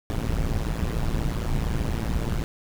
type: noise with amplitude modulation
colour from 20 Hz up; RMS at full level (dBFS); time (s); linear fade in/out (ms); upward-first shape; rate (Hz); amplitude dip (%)
brown; -21; 0.1-2.44; 0; sine; 113; 95
effects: none